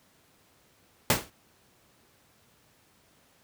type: noise with exponential decay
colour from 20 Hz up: pink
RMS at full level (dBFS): -17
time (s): 1.1-1.3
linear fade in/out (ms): 2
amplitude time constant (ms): 42
effects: pink hiss -63 dBFS RMS until 3.43 s + high-pass 80 Hz 12 dB/octave